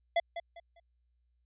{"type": "tone with echo", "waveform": "square", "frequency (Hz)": 679, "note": "F5", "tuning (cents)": -49, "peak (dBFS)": -25, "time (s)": [0.16, 0.2], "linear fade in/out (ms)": 5, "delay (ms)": 200, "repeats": 3, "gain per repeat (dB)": -11, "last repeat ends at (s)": 0.8, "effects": ["added 60 Hz sine -70 dBFS peak until 1.45 s", "resampled to 8000 Hz"]}